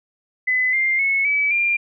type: tone with pitch steps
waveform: sine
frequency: 2015 / 2103 / 2195 / 2291 / 2391 Hz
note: B6 / C7 / C#7 / D7 / D7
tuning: +34 / +8 / -18 / -44 / +30 cents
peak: -16 dBFS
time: 0.47-1.77 s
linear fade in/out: 10 ms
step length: 260 ms
effects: none